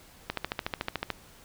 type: click train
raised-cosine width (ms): 0.3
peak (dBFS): -13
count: 12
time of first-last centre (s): 0.3-1.103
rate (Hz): 13.7
effects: pink hiss -54 dBFS RMS until 1.44 s